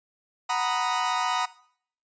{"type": "chord", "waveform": "40% pulse", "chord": "B major seventh", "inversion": "second", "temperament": "equal", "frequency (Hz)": [740, 932.3, 987.8, 1244.5], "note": ["F#5", "A#5", "B5", "D#6"], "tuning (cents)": [0, 0, 0, 0], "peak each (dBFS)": -29, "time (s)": [0.49, 1.46], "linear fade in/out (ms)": 10, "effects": ["noise-tail reverb RT60 0.6 s tail -19 dB re dry", "resampled to 16000 Hz"]}